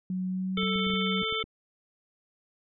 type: tone with pitch glide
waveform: sine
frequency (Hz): 185 to 190.2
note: F#3 to F#3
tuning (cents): 0 to +48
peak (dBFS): -28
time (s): 0.1-1.22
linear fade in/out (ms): 2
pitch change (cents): +48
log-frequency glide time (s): 0.27-0.7
type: harmonic tone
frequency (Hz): 441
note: A4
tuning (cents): +4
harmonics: 1 / 3 / 5 / 7 / 8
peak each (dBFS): -34 / -34 / -34 / -34 / -34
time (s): 0.57-1.43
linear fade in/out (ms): 5
type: clicks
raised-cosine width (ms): 3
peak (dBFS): -30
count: 9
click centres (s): 0.577 / 0.632 / 0.759 / 0.868 / 0.902 / 0.937 / 1.232 / 1.325 / 1.44
effects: none